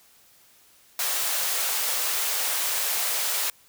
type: high-pass noise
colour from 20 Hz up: white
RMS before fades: -26 dBFS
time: 0.99-3.5 s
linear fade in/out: 2 ms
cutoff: 480 Hz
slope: 24 dB/octave
effects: white hiss -57 dBFS RMS until 3.68 s